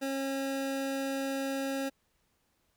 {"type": "tone pair together", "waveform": "square", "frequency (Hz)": [271.6, 542.8], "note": ["C#4", "C#5"], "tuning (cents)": [-35, -36], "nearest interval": "octave", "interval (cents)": 1199, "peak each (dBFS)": [-34, -36], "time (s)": [0.01, 1.9], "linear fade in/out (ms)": 20, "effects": ["pink hiss -74 dBFS RMS until 2.76 s"]}